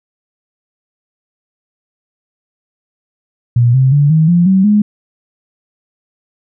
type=tone with pitch steps; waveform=sine; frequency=120 / 131.62 / 144.36 / 158.34 / 173.67 / 190.49 / 208.9 Hz; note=B2 / C3 / D3 / D#3 / F3 / G3 / G#3; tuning=-49 / +11 / -29 / +31 / -9 / -49 / +10 cents; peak=-6 dBFS; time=3.56-4.82 s; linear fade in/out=5 ms; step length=180 ms; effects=none